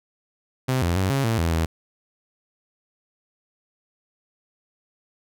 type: tone with pitch steps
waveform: sawtooth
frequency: 129.7 / 86.1 / 94.9 / 136.9 / 113.5 / 83.3 / 81.3 Hz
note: C3 / F2 / F#2 / C#3 / A#2 / E2 / E2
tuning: -15 / -24 / +44 / -21 / -46 / +19 / -23 cents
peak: -16 dBFS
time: 0.68-1.66 s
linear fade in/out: 10 ms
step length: 140 ms
effects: none